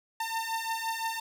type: beating tone pair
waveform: sawtooth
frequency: 900 / 905.8 Hz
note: A5 / A#5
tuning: +39 / -50 cents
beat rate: 5.8 Hz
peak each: -30 / -30 dBFS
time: 0.2-1.2 s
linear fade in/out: 5 ms
effects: none